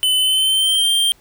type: tone with pitch glide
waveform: square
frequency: 3024 to 3171 Hz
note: F#7 to G7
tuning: +37 to +19 cents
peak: -14 dBFS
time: 0.03-1.12 s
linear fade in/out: 0 ms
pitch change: +82 cents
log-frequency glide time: 0.18-0.9 s
effects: pink hiss -53 dBFS RMS until 1.2 s